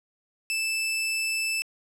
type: tone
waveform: sawtooth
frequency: 2637 Hz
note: E7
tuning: in tune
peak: -22 dBFS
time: 0.5-1.62 s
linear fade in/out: 0 ms
effects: low-pass 12000 Hz 12 dB/octave